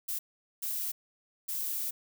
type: noise bursts at uneven times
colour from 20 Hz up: violet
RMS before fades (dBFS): -34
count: 3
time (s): 0.08-0.19 / 0.62-0.92 / 1.48-1.91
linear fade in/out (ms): 10
effects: none